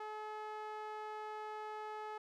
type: tone with band-pass filter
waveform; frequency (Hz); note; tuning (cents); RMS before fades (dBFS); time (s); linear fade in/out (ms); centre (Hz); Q
sawtooth; 428; A4; -48; -45; 0-2.18; 5; 960; 1.5
effects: none